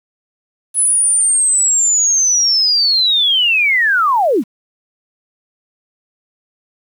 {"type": "linear sweep", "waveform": "sine", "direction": "down", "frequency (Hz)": [10240, 177], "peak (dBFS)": -10, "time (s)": [0.74, 4.44], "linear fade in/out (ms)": 50, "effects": ["7-bit"]}